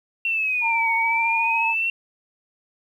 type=exponential two-way sweep; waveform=sine; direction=down then up; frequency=2731 to 2217 to 2731 Hz; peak=-20 dBFS; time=0.25-1.9 s; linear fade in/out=2 ms; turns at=0.94 s
type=tone with vibrato; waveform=sine; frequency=912 Hz; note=A#5; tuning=38 cents flat; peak=-22 dBFS; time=0.61-1.75 s; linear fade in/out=50 ms; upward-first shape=sine; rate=14 Hz; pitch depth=26 cents each way
effects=9-bit